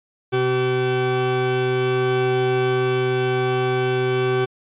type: tone pair together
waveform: 40% pulse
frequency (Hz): 127.71 / 382.7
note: C3 / G4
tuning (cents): -42 / -42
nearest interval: octave + perfect fifth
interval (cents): 1900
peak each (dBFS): -23 / -18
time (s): 0.32-4.46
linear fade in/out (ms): 20
effects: resampled to 8000 Hz